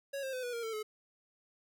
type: tone with pitch steps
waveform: square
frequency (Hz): 554.4 / 531.2 / 509 / 487.7 / 467.3 / 447.7 / 429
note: C#5 / C5 / C5 / B4 / A#4 / A4 / A4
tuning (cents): 0 / +26 / -48 / -22 / +4 / +30 / -44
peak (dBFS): -37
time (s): 0.13-0.83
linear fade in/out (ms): 10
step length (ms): 100
effects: none